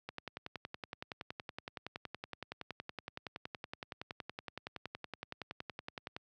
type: click train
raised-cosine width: 0.3 ms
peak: -25 dBFS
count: 66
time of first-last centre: 0.09-6.165 s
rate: 10.7 Hz
effects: high-pass 80 Hz 12 dB/octave